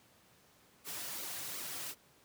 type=noise with flanger; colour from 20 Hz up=white; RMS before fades=-42 dBFS; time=0.84-1.95 s; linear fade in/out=50 ms; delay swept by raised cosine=1.1 to 4.8 ms; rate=2.7 Hz; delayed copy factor=-0.65; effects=pink hiss -65 dBFS RMS until 2.24 s + high-pass 100 Hz 12 dB/octave